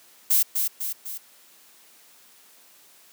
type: noise with echo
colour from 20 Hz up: violet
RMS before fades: -19 dBFS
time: 0.3-0.43 s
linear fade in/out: 10 ms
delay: 250 ms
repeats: 3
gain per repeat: -5 dB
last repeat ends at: 1.18 s
effects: white hiss -54 dBFS RMS until 3.12 s + high-pass 200 Hz 12 dB/octave